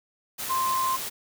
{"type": "tone in noise", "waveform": "sine", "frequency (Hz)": 1046.5, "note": "C6", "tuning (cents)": 0, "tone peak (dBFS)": -23, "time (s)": [0.49, 0.97], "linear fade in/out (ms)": 20, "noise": "white", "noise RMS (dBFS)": -33, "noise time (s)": [0.38, 1.1], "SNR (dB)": 7, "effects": []}